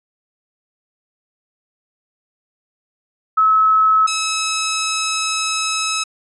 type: tone pair in turn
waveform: sine / 10% pulse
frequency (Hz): 1293 / 1293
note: E6 / E6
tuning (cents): -34 / -34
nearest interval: unison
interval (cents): 0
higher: neither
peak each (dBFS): -10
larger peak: neither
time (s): 3.37-4.07 / 4.07-6.04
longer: second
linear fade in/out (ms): 10
effects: resampled to 24000 Hz